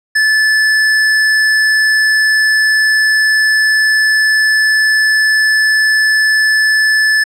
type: tone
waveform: square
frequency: 1739 Hz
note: A6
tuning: 21 cents flat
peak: -9 dBFS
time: 0.15-7.24 s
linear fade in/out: 10 ms
effects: low-pass 8000 Hz 12 dB/octave